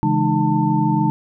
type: tone cluster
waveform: sine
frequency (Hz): 138.4 / 164.8 / 209.6 / 306.4 / 893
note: C#3 / E3 / G#3 / D#4 / A5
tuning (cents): -2 / 0 / +16 / -27 / +25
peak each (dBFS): -21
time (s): 0.03-1.1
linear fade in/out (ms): 0
effects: none